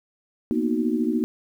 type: chord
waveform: sine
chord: B major seventh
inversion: third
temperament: equal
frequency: 233.1 / 246.9 / 311.1 / 370 Hz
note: A#3 / B3 / D#4 / F#4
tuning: 0 / 0 / 0 / 0 cents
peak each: -25 / -26 / -25 / -29 dBFS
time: 0.51-1.24 s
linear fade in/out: 0 ms
effects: 9-bit